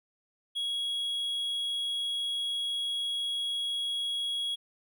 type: tone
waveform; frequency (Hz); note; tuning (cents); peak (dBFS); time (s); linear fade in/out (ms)
triangle; 3322; G#7; 0; -28; 0.55-4.56; 20
effects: none